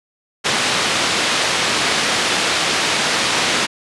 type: band-pass noise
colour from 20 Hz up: white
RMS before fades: -18 dBFS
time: 0.44-3.67 s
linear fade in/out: 20 ms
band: 140 to 4200 Hz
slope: 12 dB/octave
effects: resampled to 24000 Hz